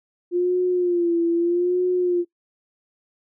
sine tone with vibrato, 350 Hz, F4, 4 cents sharp, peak -17 dBFS, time 0.31-2.25 s, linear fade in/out 50 ms, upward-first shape sine, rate 0.8 Hz, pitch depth 64 cents each way, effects noise-tail reverb RT60 0.1 s tail -21 dB re dry

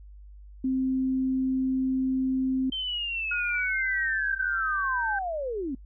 sine tone, 261.6 Hz, C4, in tune, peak -23 dBFS, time 0.64-2.7 s, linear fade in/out 5 ms
sine linear sweep, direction down, 3129 to 245.7 Hz, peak -28 dBFS, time 2.72-5.75 s, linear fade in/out 5 ms
sine tone with pitch glide, 1437 to 1558 Hz, F6 to G6, +49 to -11 cents, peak -27 dBFS, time 3.31-5.19 s, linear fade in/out 5 ms, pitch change +140 cents, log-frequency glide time 3.51-3.81 s
effects noise-tail reverb RT60 0.1 s tail -22 dB re dry + added 50 Hz sine -44 dBFS peak until 5.85 s

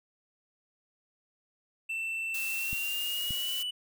triangle tone with pitch glide, 2674 to 2967 Hz, E7 to F#7, +24 to +4 cents, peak -30 dBFS, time 1.89-3.71 s, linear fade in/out 10 ms, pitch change +180 cents, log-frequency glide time 2.49-3.5 s
blue noise, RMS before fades -38 dBFS, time 2.34-3.63 s, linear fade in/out 5 ms
clicks, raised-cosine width 5 ms, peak -27 dBFS, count 2, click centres 2.73 / 3.307 s
effects none

